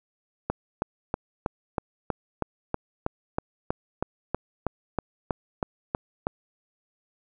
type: click train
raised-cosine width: 1 ms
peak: -11 dBFS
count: 19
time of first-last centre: 0.5-6.269 s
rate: 3.12 Hz
effects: none